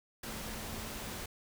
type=tone in noise; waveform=sine; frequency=220 Hz; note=A3; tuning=in tune; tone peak=-49 dBFS; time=0.26-1.12 s; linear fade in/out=5 ms; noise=pink; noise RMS=-42 dBFS; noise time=0.23-1.26 s; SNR=-10 dB; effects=none